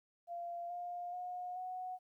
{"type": "tone with pitch steps", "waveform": "sine", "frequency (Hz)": [691, 705.9, 721.2, 736.8], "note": ["F5", "F5", "F#5", "F#5"], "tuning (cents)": [-19, 18, -45, -7], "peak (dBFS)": -40, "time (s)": [0.27, 1.99], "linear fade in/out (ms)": 50, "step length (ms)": 430, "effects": ["13-bit"]}